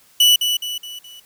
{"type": "tone with echo", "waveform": "40% pulse", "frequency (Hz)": 2960, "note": "F#7", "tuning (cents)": 0, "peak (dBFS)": -9, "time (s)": [0.2, 0.36], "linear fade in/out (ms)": 5, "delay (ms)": 210, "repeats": 4, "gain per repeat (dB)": -7, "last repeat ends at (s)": 1.2, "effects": ["white hiss -53 dBFS RMS until 1.25 s"]}